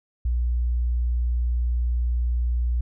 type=tone; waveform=sine; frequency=60 Hz; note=B1; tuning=49 cents flat; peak=-20 dBFS; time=0.25-2.81 s; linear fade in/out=5 ms; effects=none